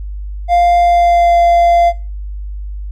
triangle tone with pitch glide, 698.5 to 689.7 Hz, F5 to F5, 0 to -22 cents, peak -5 dBFS, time 0.48-1.93 s, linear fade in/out 50 ms, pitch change -22 cents, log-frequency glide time 0.78-1.38 s, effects noise-tail reverb RT60 0.3 s tail -19 dB re dry + added 50 Hz sine -21 dBFS peak until 2.91 s

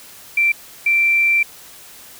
sine tone bursts at uneven times, 2349 Hz, D7, in tune, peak -12 dBFS, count 2, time 0.37-0.52 / 0.86-1.43 s, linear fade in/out 5 ms, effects white hiss -41 dBFS RMS until 2.19 s

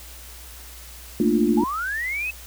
sine chord, Bb major seventh, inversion third, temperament equal with one note detuned, 220 / 233.1 / 297.9 / 349.2 Hz, A3 / Bb3 / D4 / F4, 0 / 0 / +25 / 0 cents, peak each -22 dBFS, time 1.2-1.64 s, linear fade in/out 2 ms
sine linear sweep, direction up, 813 to 2618 Hz, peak -24 dBFS, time 1.57-2.31 s, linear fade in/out 10 ms
effects added 60 Hz sine -42 dBFS peak until 2.46 s + white hiss -43 dBFS RMS until 2.46 s

